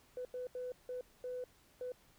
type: tone bursts at uneven times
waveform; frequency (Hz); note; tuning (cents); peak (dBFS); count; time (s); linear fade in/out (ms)
sine; 500; B4; +21; -38; 6; 0.17-0.25 / 0.34-0.47 / 0.55-0.72 / 0.89-1.01 / 1.24-1.44 / 1.81-1.92; 2
effects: tanh soft clip ceiling -35 dBFS + pink hiss -67 dBFS RMS until 2.18 s